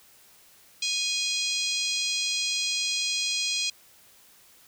harmonic tone with a mistuned harmonic, 827 Hz, G#5, 8 cents flat, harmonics 3 / 4 / 5 / 6 / 7 / 8 / 9 / 10, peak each -32 / -32 / -31 / -33 / -36 / -35 / -39 / -41 dBFS, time 0.82-3.7 s, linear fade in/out 5 ms, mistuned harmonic 4, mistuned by -19 cents, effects white hiss -56 dBFS RMS until 4.67 s

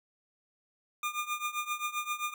25% pulse tone with tremolo, 1209 Hz, D6, 50 cents sharp, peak -25 dBFS, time 1.03-2.34 s, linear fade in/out 2 ms, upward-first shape triangle, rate 7.6 Hz, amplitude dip 90%, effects none

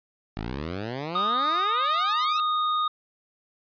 10% pulse exponential sweep, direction up, 50.4 to 1360 Hz, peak -22 dBFS, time 0.37-2.4 s, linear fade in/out 0 ms
square tone, 1235 Hz, D#6, 13 cents flat, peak -23 dBFS, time 1.15-2.88 s, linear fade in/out 5 ms
effects resampled to 11025 Hz

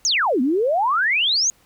sine exponential two-way sweep, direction down then up, 6830 to 238.1 to 6830 Hz, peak -16 dBFS, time 0.05-1.5 s, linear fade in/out 0 ms, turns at 0.41 s, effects pink hiss -57 dBFS RMS until 1.65 s

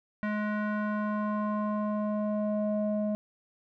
square tone with low-pass filter sweep, 210.5 Hz, G#3, 24 cents sharp, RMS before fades -30 dBFS, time 0.23-3.15 s, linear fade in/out 0 ms, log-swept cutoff 1800 to 550 Hz, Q 2.8, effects none

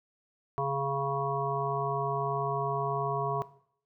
harmonic tone, 138.59 Hz, C#3, in tune, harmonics 1 / 3 / 5 / 7 / 8, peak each -34 / -34 / -34 / -34 / -34 dBFS, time 0.58-3.42 s, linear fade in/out 0 ms, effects noise-tail reverb RT60 0.6 s tail -17 dB re dry

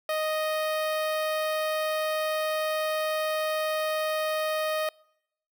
sawtooth tone with notch filter, 622.3 Hz, D#5, in tune, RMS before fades -28 dBFS, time 0.09-4.89 s, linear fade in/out 2 ms, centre 6900 Hz, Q 1.3, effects noise-tail reverb RT60 0.8 s tail -26 dB re dry

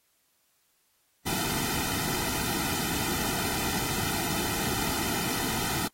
pink noise with comb filter, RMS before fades -30 dBFS, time 1.26-5.88 s, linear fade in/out 10 ms, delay 1.8 ms, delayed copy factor -0.95, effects white hiss -70 dBFS RMS until 5.93 s + AAC 48 kbps

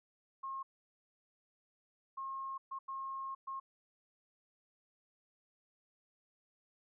sine tone bursts at uneven times, 1076 Hz, C6, 48 cents sharp, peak -39 dBFS, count 5, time 0.43-0.63 / 2.17-2.58 / 2.71-2.79 / 2.88-3.35 / 3.47-3.6 s, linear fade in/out 10 ms, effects none

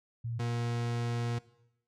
sine / 40% pulse tone pair in turn, 116.54 / 118.58 Hz, A#2 / A#2, 0 / +30 cents, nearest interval unison, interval 30 cents, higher second, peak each -33 / -30 dBFS, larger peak second, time 0.24-0.39 / 0.39-1.39 s, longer second, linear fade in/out 10 ms, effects noise-tail reverb RT60 0.8 s tail -19 dB re dry + low-pass 7000 Hz 12 dB/octave

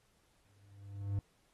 triangle tone with exponential growth, 100 Hz, G2, 35 cents sharp, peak -28 dBFS, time 0.45-1.19 s, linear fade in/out 0 ms, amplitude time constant 160 ms, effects pink hiss -73 dBFS RMS until 1.53 s + AAC 32 kbps

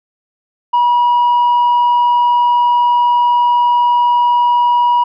sine tone with tanh clipping, 966 Hz, B5, 39 cents flat, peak -9 dBFS, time 0.73-5.04 s, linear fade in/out 10 ms, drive 1 dB, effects none

